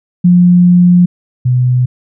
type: tone pair in turn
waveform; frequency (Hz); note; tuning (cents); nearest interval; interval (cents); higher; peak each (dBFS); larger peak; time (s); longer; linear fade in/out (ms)
sine; 177.4 / 125.44; F3 / B2; +27 / +27; tritone; 600; first; -3 / -7; first; 0.24-1.06 / 1.45-1.86; first; 10
effects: none